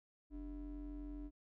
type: ring-modulated tone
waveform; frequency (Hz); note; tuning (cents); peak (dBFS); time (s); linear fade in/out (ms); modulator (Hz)
triangle; 170; F3; -46; -39; 0.3-1.31; 50; 124
effects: none